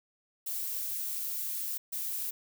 violet noise bursts at uneven times, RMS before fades -35 dBFS, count 2, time 0.46-1.78 / 1.92-2.31 s, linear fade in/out 10 ms, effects none

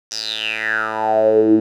10% pulse tone with band-pass filter sweep, 109.7 Hz, A2, 5 cents flat, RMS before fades -17 dBFS, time 0.11-1.6 s, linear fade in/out 5 ms, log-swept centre 5700 to 280 Hz, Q 8.6, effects none

